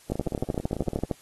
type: two click trains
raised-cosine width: 2 ms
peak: -18 / -12 dBFS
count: 17 / 14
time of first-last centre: 0.1-0.989 / 0.12-1.112 s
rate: 18 / 13.1 Hz
effects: white hiss -55 dBFS RMS until 1.21 s + AAC 32 kbps